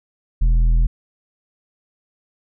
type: tone with tanh clipping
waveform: sine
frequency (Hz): 41.2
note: E1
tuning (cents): 0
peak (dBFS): -13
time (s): 0.41-0.87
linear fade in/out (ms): 10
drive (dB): 7
effects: none